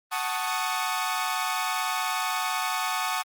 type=chord; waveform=sawtooth; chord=D# half-diminished seventh; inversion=first; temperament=equal with one note detuned; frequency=742.6 / 880 / 1108.7 / 1244.5 Hz; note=F#5 / A5 / C#6 / D#6; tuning=+6 / 0 / 0 / 0 cents; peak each=-28 dBFS; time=0.11-3.23 s; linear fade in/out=20 ms; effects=Opus 32 kbps